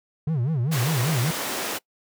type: tone with vibrato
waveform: triangle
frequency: 138.5 Hz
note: C#3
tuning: 1 cent flat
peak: -19 dBFS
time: 0.27-1.31 s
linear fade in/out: 5 ms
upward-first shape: sine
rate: 5.1 Hz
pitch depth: 300 cents each way
type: high-pass noise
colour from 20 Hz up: pink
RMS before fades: -29 dBFS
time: 0.71-1.79 s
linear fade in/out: 20 ms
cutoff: 310 Hz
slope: 12 dB/octave
effects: noise-tail reverb RT60 0.1 s tail -23 dB re dry